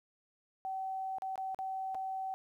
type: tone with dropouts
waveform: sine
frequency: 764 Hz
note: G5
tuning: 45 cents flat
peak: -35 dBFS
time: 0.65-2.34 s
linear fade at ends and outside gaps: 0 ms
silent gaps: 1.184-1.221 / 1.357-1.378 / 1.546-1.589 / 1.946-1.951 s
effects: 12-bit